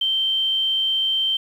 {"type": "tone", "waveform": "sine", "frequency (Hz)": 3126, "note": "G7", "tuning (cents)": -6, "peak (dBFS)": -18, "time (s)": [0.01, 1.37], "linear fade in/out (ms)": 5, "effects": ["8-bit"]}